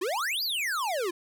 square exponential two-way sweep, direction up then down, 331 to 4978 to 331 Hz, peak -28 dBFS, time 0.01-1.11 s, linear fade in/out 10 ms, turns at 0.43 s, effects none

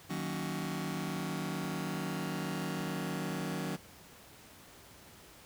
sawtooth chord, D# minor seventh, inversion none, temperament just, 155.56 / 186.68 / 233.3 / 280 Hz, D#3 / F#3 / A#3 / C#4, 0 / +16 / +2 / +18 cents, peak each -35 / -34 / -40 / -37 dBFS, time 0.09-3.77 s, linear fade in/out 20 ms, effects pink hiss -55 dBFS RMS until 5.45 s + high-pass 60 Hz 12 dB/octave

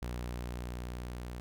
sawtooth tone with level ramp, 60.6 Hz, B1, 32 cents flat, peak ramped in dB -32 to -36 dBFS, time 0.02-1.4 s, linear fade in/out 0 ms, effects none

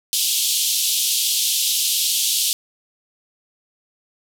pink band-pass noise, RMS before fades -20 dBFS, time 0.13-2.53 s, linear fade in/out 0 ms, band 3000 to 15000 Hz, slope 48 dB/octave, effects none

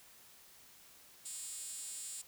5% pulse tone with high-pass filter, 311.1 Hz, D#4, in tune, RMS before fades -45 dBFS, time 1.25-2.22 s, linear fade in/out 10 ms, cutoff 7000 Hz, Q 4.9, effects white hiss -60 dBFS RMS until 2.27 s

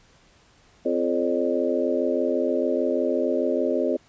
harmonic tone with a mistuned harmonic, 86.4 Hz, F2, 18 cents flat, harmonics 3 / 4 / 5 / 6 / 7, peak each -27 / -27 / -27 / -27 / -27 dBFS, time 0.85-3.97 s, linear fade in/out 10 ms, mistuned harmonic 6, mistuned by +70 cents, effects pink hiss -57 dBFS RMS until 4.08 s + resampled to 16000 Hz

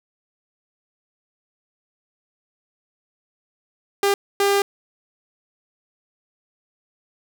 sawtooth tone bursts at uneven times, 400 Hz, G4, 35 cents sharp, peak -12 dBFS, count 2, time 4.03-4.14 / 4.4-4.62 s, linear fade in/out 2 ms, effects none

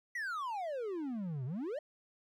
triangle exponential two-way sweep, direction down then up, 2000 to 120.7 to 641 Hz, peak -34 dBFS, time 0.15-1.79 s, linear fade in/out 5 ms, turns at 1.45 s, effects none

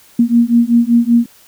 sine beating tone pair, 233.1 / 238.3 Hz, A#3 / A#3, 0 / +38 cents, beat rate 5.2 Hz, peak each -11 dBFS, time 0.19-1.26 s, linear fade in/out 5 ms, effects white hiss -46 dBFS RMS until 1.47 s

